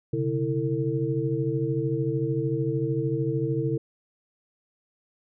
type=tone cluster; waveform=sine; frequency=129 / 142.3 / 327.8 / 450.8 Hz; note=C3 / C#3 / E4 / A4; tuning=-24 / +46 / -10 / +42 cents; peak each=-29 dBFS; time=0.13-3.78 s; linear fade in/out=5 ms; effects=none